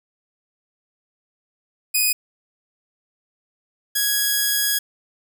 5% pulse tone pair in turn, 2489 / 1661.2 Hz, D#7 / G#6, 0 / 0 cents, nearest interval perfect fifth, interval 700 cents, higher first, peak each -7 dBFS, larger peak neither, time 1.94-2.13 / 3.95-4.79 s, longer second, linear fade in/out 10 ms, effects none

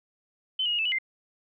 sine tone with pitch steps, 3058 / 2885 / 2868 / 2634 / 2944 / 2089 Hz, G7 / F#7 / F7 / E7 / F#7 / C7, -44 / -44 / +45 / -2 / -9 / -3 cents, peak -24 dBFS, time 0.59-0.986 s, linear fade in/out 5 ms, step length 66 ms, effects none

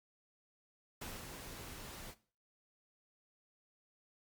pink noise with ADSR envelope, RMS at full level -45 dBFS, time 1.01-2.15 s, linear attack 8 ms, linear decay 200 ms, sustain -4 dB, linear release 52 ms, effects noise-tail reverb RT60 0.4 s tail -17 dB re dry + Opus 48 kbps

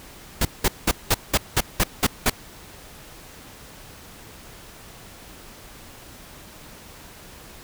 pink noise bursts, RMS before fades -18 dBFS, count 9, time 0.41-2.299 s, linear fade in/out 5 ms, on 41 ms, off 190 ms, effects pink hiss -44 dBFS RMS until 7.63 s

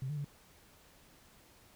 sine tone with pitch steps, 131.8 / 148.9 / 143.5 Hz, C3 / D3 / D3, +13 / +24 / -40 cents, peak -34 dBFS, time 0.02-0.245 s, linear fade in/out 2 ms, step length 75 ms, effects tanh soft clip ceiling -30 dBFS + pink hiss -62 dBFS RMS until 1.75 s

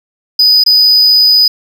triangle tone with dropouts, 4978 Hz, D#8, in tune, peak -3 dBFS, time 0.39-1.48 s, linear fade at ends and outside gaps 5 ms, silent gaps 0.638-0.662 s, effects none

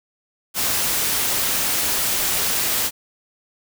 white noise, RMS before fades -21 dBFS, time 0.54-2.91 s, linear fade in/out 50 ms, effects none

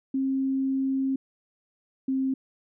sine tone pair in turn, 267.6 / 265.3 Hz, C4 / C4, +39 / +24 cents, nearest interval unison, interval 15 cents, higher first, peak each -23 dBFS, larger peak neither, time 0.14-1.16 / 2.08-2.34 s, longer first, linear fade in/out 5 ms, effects none

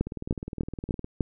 two click trains, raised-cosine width 3 ms, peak -21 / -11 dBFS, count 20 / 5, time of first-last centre 0.07-1.044 / 0.01-1.208 s, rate 19.5 / 3.34 Hz, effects none

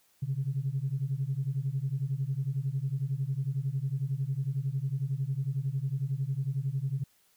sine beating tone pair, 130.3 / 141.3 Hz, C3 / C#3, -7 / +34 cents, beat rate 11 Hz, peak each -31 dBFS, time 0.22-7.04 s, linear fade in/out 10 ms, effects tanh soft clip ceiling -21 dBFS + white hiss -67 dBFS RMS until 7.36 s

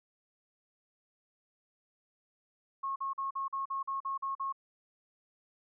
sine tone bursts, 1088 Hz, C#6, 33 cents flat, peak -32 dBFS, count 10, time 2.83-4.526 s, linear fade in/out 10 ms, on 130 ms, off 44 ms, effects none

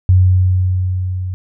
sine tone with level ramp, 92.1 Hz, F#2, 7 cents flat, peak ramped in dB -5 to -19 dBFS, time 0.09-1.34 s, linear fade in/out 0 ms, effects none

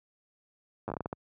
slowing click train, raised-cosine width 1 ms, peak -20 dBFS, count 9, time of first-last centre 0.88-1.129 s, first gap 9 ms, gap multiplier 1.34, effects high-pass 80 Hz 12 dB/octave

